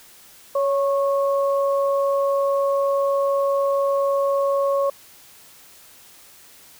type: tone pair together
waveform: sine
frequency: 557 / 1097 Hz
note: C#5 / C#6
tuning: +8 / -18 cents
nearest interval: octave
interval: 1174 cents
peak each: -18 / -25 dBFS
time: 0.55-4.9 s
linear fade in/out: 5 ms
effects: white hiss -48 dBFS RMS until 6.79 s